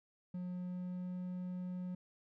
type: tone with pitch glide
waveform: triangle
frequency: 180 to 181.15 Hz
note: F#3 to F#3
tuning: -47 to -36 cents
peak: -37 dBFS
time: 0.34-1.95 s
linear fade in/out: 5 ms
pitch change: +11 cents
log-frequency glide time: 0.53-1.18 s
effects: none